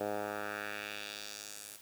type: tone with band-pass filter sweep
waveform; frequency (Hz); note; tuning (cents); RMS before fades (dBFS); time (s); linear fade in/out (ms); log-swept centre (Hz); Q
10% pulse; 103.6; G#2; -4; -41; 0-1.77; 10; 620 to 11000; 1.5
effects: white hiss -56 dBFS RMS until 1.81 s